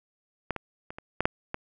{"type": "clicks", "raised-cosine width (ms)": 0.5, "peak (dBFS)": [-13, -18, -24, -24, -10, -6, -16], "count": 7, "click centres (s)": [0.507, 0.563, 0.905, 0.985, 1.206, 1.255, 1.544], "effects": []}